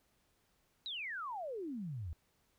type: exponential sweep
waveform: sine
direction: down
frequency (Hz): 4013 to 74.2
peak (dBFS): -39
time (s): 0.86-2.13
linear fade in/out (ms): 0
effects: pink hiss -75 dBFS RMS until 2.58 s